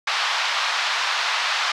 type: band-pass noise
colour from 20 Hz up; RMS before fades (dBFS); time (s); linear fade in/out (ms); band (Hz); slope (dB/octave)
pink; -23; 0.07-1.72; 5; 890 to 5000; 24
effects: none